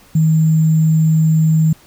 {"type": "tone with sample-and-hold", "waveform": "sine", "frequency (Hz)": 158.4, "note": "D#3", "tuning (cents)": 31, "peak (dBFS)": -9, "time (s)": [0.15, 1.73], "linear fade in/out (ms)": 5, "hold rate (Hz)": 7350, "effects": ["pink hiss -47 dBFS RMS until 1.86 s"]}